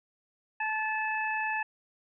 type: harmonic tone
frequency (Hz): 869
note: A5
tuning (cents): -22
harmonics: 1 / 2 / 3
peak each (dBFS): -32 / -32 / -35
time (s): 0.6-1.63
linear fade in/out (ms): 5
effects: none

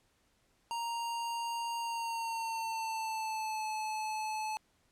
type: tone with pitch glide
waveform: square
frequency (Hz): 932.3 to 864.9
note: A#5 to A5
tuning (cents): 0 to -30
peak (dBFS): -35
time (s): 0.71-4.57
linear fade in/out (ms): 0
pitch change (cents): -130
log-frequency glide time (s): 1.79-3.67
effects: pink hiss -72 dBFS RMS until 4.91 s + low-pass 11000 Hz 12 dB/octave

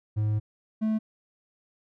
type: tone pair in turn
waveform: triangle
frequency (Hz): 106.7 / 218.1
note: G#2 / A3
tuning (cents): +47 / -15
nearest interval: octave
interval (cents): 1238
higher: second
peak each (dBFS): -21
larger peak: neither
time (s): 0.16-0.4 / 0.81-0.99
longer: first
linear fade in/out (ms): 20
effects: none

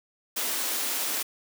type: high-pass noise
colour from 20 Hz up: white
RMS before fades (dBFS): -29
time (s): 0.36-1.23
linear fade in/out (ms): 10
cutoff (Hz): 220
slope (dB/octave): 96
effects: none

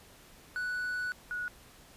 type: tone pair in turn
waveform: triangle / sine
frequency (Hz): 1480 / 1461.3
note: F#6 / F#6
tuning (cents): 0 / -22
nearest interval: unison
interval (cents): 22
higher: first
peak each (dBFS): -30 / -33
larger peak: first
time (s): 0.56-1.12 / 1.31-1.48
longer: first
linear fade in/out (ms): 0
effects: pink hiss -56 dBFS RMS until 1.96 s + resampled to 32000 Hz

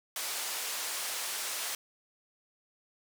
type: band-pass noise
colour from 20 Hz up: white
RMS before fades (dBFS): -36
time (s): 0.16-1.75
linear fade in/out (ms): 2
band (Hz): 530 to 11000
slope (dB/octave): 12
effects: none

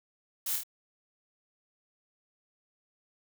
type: noise with echo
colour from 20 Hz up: blue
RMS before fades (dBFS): -33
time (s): 0.46-0.56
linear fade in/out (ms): 5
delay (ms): 25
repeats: 3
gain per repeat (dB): -3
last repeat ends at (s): 0.635
effects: none

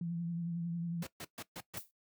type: tone with vibrato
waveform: sine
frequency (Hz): 169.9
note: F3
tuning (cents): -47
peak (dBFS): -34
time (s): 0.01-1.03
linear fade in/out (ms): 2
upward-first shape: triangle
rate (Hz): 11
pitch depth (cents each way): 43
type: noise bursts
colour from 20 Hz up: pink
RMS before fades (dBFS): -44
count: 5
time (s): 1.02-1.785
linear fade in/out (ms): 5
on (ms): 49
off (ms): 130
type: noise with exponential decay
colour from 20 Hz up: violet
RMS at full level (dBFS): -39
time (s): 1.77-1.91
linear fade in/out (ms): 1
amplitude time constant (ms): 30
effects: noise-tail reverb RT60 0.1 s tail -17 dB re dry + high-pass 100 Hz 12 dB/octave

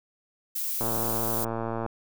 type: noise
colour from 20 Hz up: violet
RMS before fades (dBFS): -30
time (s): 0.55-1.45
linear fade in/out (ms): 10
type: click train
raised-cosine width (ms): 1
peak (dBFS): -17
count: 121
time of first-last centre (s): 0.81-1.863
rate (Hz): 114
effects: none

